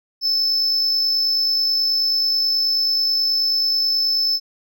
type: tone with amplitude modulation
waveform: triangle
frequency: 5260 Hz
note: E8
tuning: 5 cents flat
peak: -14 dBFS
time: 0.21-4.4 s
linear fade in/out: 50 ms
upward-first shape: sine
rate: 49.3 Hz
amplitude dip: 25%
effects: none